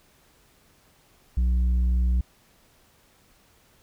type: tone with tanh clipping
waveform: sine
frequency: 61.2 Hz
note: B1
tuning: 15 cents flat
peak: -20 dBFS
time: 1.37-2.21 s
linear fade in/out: 5 ms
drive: 5 dB
effects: pink hiss -60 dBFS RMS until 3.82 s